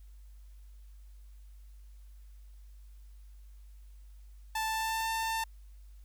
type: tone with pitch glide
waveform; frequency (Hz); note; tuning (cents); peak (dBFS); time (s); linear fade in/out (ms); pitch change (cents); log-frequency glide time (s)
sawtooth; 881 to 895.9; A5 to A5; +2 to +31; -27; 4.55-5.44; 5; +29; 4.65-5.08
effects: added 50 Hz sine -49 dBFS peak until 6.04 s + white hiss -71 dBFS RMS until 6.04 s